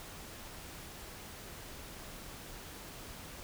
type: silence
effects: pink hiss -48 dBFS RMS until 3.43 s